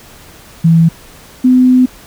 sine tone pair in turn, 164.81 / 253.7 Hz, E3 / B3, 0 / +47 cents, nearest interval perfect fifth, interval 747 cents, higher second, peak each -4 dBFS, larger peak neither, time 0.64-0.89 / 1.44-1.86 s, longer second, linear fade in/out 10 ms, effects pink hiss -38 dBFS RMS until 2.06 s

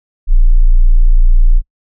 sine tone, 29 Hz, A#0, 8 cents flat, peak -3 dBFS, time 0.27-1.62 s, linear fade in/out 50 ms, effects noise-tail reverb RT60 0.1 s tail -25 dB re dry

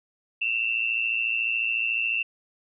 sine tone pair together, 2637 / 2751 Hz, E7 / F7, 0 / -27 cents, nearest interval minor second, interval 73 cents, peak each -26 dBFS, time 0.41-2.23 s, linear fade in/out 10 ms, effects none

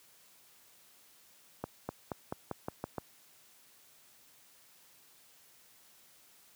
accelerating click train, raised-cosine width 1 ms, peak -21 dBFS, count 8, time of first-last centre 1.64-2.982 s, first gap 250 ms, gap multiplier 0.91, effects white hiss -62 dBFS RMS until 6.55 s + high-pass 80 Hz 12 dB/octave

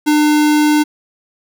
square tone, 300 Hz, D4, 37 cents sharp, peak -10 dBFS, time 0.06-0.84 s, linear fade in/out 20 ms, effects none

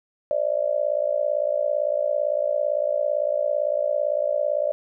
sine tone with amplitude modulation, 591 Hz, D5, 11 cents sharp, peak -16 dBFS, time 0.31-4.72 s, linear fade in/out 0 ms, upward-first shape sine, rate 57.8 Hz, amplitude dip 95%, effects none

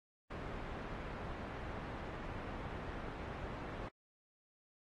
pink low-pass noise, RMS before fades -45 dBFS, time 0.3-3.89 s, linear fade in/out 10 ms, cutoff 1700 Hz, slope 12 dB/octave, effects AAC 32 kbps

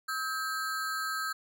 square ring-modulated tone, 1436 Hz, F6, 48 cents sharp, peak -29 dBFS, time 0.08-1.33 s, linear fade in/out 10 ms, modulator 149 Hz, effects none

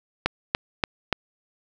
click train, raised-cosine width 0.3 ms, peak -4 dBFS, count 4, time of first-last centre 0.26-1.127 s, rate 3.46 Hz, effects none

